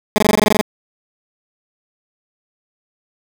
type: tone bursts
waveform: 15% pulse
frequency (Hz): 211.9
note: G#3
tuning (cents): +35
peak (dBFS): -4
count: 11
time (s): 0.16-0.612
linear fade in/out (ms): 0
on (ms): 22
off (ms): 21
effects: none